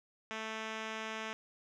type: tone with low-pass filter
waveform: 5% pulse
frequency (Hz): 220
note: A3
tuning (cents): 0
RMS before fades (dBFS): -41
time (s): 0.31-1.33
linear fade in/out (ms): 0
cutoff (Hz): 4300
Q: 1.2
effects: none